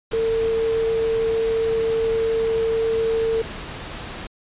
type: tone in noise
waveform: sine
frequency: 451.2 Hz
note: A4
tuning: 44 cents sharp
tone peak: -18 dBFS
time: 0.13-3.42 s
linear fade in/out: 5 ms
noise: pink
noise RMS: -33 dBFS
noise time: 0.11-4.27 s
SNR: +12 dB
effects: resampled to 8000 Hz